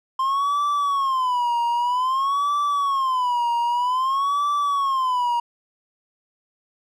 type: tone with vibrato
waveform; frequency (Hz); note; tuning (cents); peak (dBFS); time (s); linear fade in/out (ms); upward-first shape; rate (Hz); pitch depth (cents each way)
triangle; 1047; C6; +1; -17; 0.19-5.4; 5; sine; 0.52; 180
effects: none

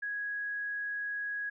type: tone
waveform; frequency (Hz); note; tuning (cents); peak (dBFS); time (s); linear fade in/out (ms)
sine; 1661.2; G#6; 0; -33; 0.02-1.5; 10
effects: none

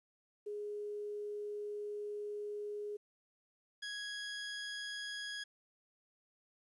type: tone pair in turn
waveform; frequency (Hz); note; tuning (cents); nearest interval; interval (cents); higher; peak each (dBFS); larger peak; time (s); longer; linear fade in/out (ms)
sine / 20% pulse; 415.3 / 1661.2; G#4 / G#6; 0 / 0; 2 octaves; 2400; second; -39 / -36; second; 0.46-2.97 / 3.82-5.44; first; 10
effects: resampled to 24000 Hz + 12-bit

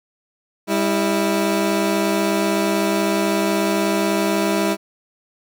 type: tone pair together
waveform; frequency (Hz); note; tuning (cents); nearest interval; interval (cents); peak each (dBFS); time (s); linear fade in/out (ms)
20% pulse; 199.53 / 327.4; G3 / E4; +31 / -12; major sixth; 857; -15; 0.67-4.77; 50
effects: none

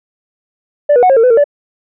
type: tone with pitch steps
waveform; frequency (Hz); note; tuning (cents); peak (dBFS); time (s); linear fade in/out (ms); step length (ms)
sine; 585 / 487.2 / 735 / 539 / 453.9 / 503 / 457.6 / 579; D5 / B4 / F#5 / C#5 / A#4 / B4 / A#4 / D5; -7 / -24 / -12 / -49 / -46 / +32 / -32 / -25; -3; 0.89-1.442; 10; 69
effects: tanh soft clip ceiling -3 dBFS

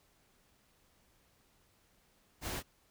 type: noise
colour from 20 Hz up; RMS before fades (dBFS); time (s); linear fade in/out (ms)
pink; -39; 2.41-2.63; 50
effects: pink hiss -70 dBFS RMS until 2.9 s

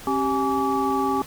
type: tone cluster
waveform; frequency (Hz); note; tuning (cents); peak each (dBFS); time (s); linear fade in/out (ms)
sine; 269.8 / 389.7 / 835 / 1151; C#4 / G4 / G#5 / D6; -47 / -10 / +9 / -35; -25 / -26 / -25 / -26; 0.07-1.22; 2
effects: pink hiss -41 dBFS RMS until 1.26 s

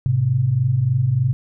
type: tone pair together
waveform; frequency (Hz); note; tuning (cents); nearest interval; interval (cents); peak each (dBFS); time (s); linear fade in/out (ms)
sine; 106.5 / 129.83; G#2 / C3; +44 / -13; minor third; 343; -21 / -16; 0.06-1.33; 0
effects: none

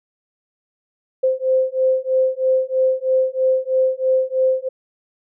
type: beating tone pair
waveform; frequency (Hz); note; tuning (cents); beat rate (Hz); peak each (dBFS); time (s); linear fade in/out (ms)
sine; 519 / 522.1; C5 / C5; -14 / -4; 3.1; -18; 1.23-4.69; 10
effects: none

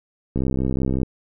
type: click train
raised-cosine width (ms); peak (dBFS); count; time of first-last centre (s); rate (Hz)
3; -10; 45; 0.36-1.032; 65.5
effects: none

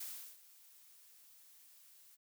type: noise with ADSR envelope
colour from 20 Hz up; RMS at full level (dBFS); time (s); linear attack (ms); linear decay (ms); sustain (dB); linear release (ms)
blue; -44; 0-2.17; 7; 360; -18; 31
effects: none

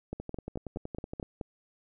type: two click trains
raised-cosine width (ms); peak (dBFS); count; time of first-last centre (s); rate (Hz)
2; -22 / -24; 7 / 12; 0.13-1.412 / 0.2-1.228; 4.68 / 10.7
effects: none

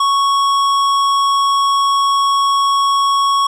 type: tone with hard clipping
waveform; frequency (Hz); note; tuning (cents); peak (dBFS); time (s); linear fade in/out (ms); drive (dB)
triangle; 1108.7; C#6; 0; -13; 0-3.47; 5; 16
effects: none

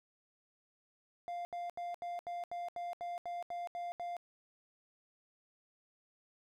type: tone bursts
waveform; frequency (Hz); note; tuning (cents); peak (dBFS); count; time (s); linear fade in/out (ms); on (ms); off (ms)
triangle; 698.5; F5; 0; -36; 12; 1.28-4.167; 0; 170; 77
effects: none

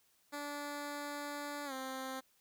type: tone with pitch glide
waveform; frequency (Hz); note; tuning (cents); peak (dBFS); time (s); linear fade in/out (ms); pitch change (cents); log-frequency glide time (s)
10% pulse; 290 to 262.9; D4 to C4; -22 to +8; -32; 0.32-2.21; 20; -170; 1.65-1.73
effects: white hiss -72 dBFS RMS until 2.4 s

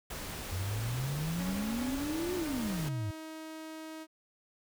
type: noise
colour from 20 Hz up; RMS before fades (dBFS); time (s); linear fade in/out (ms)
pink; -41; 0.1-2.89; 5
type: exponential two-way sweep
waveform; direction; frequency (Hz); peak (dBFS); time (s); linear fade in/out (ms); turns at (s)
sine; up then down; 88.6 to 370 to 95.8; -32; 0.52-3.11; 5; 2.35
type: tone with pitch glide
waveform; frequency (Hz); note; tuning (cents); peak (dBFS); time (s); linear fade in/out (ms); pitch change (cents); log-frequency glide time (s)
sawtooth; 277.4 to 316.8; C#4 to D#4; +1 to +31; -38; 1.36-4.07; 50; +230; 1.74-2.9
effects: none

